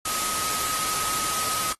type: tone in noise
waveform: sine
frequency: 1265 Hz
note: D#6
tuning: 28 cents sharp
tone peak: -30 dBFS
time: 0.05-1.73 s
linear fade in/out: 5 ms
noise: white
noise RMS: -27 dBFS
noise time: 0.05-1.73 s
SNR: -6 dB
effects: noise-tail reverb RT60 0.1 s tail -22 dB re dry + AAC 32 kbps